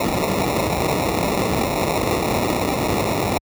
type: noise with sample-and-hold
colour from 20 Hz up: blue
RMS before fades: -20 dBFS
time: 0-3.38 s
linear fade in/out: 5 ms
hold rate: 1575 Hz
effects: high-pass 60 Hz 12 dB/octave